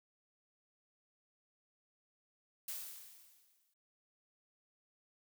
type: noise with exponential decay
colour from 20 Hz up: blue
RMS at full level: -41 dBFS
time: 2.68-3.74 s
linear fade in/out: 5 ms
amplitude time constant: 230 ms
effects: none